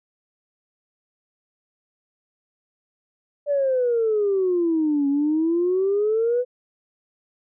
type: exponential two-way sweep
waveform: sine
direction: down then up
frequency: 587.3 to 277.2 to 503 Hz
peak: -17 dBFS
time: 3.46-6.45 s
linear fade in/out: 50 ms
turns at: 5.08 s
effects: tanh soft clip ceiling -13 dBFS